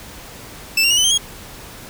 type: tone with pitch steps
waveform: 25% pulse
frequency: 2648 / 2765 / 2888 / 3016 / 3149 / 3288 Hz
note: E7 / F7 / F#7 / F#7 / G7 / G#7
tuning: +7 / -18 / -43 / +32 / +7 / -18 cents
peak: -9 dBFS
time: 0.77-1.178 s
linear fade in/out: 5 ms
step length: 68 ms
effects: pink hiss -37 dBFS RMS until 1.89 s